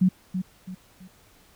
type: tone with echo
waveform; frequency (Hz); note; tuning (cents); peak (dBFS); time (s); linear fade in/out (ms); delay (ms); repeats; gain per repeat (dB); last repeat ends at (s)
sine; 185; F#3; 0; -15; 0.01-0.09; 10; 330; 3; -9; 1.08
effects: pink hiss -57 dBFS RMS until 1.55 s